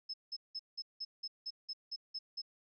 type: tone bursts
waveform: sine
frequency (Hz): 5200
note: E8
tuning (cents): -24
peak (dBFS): -38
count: 11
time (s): 0.09-2.418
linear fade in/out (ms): 10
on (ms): 48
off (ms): 180
effects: none